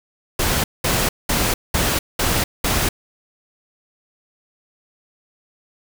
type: noise bursts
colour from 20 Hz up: pink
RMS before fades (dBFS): -19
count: 6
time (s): 0.39-2.89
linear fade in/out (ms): 5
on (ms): 250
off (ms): 200
effects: none